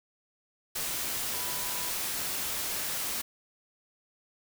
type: tone in noise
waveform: sine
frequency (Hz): 987.8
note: B5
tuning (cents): 0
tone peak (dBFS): -44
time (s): 1.33-1.9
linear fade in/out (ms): 10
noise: white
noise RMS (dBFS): -33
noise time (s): 0.75-3.22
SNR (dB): -14
effects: none